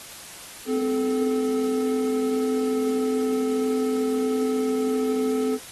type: tone pair together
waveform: triangle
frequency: 257.6 / 433.2 Hz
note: C4 / A4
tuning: -27 / -27 cents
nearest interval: major sixth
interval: 900 cents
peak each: -22 dBFS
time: 0.66-5.59 s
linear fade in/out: 50 ms
effects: white hiss -41 dBFS RMS until 5.71 s + AAC 32 kbps